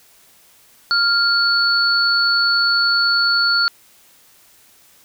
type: tone pair together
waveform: sine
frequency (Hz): 1396.9 / 4435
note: F6 / C#8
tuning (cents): 0 / 0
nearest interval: octave + minor sixth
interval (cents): 2000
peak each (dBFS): -16 / -16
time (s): 0.91-3.68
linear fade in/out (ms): 0
effects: white hiss -51 dBFS RMS until 5.04 s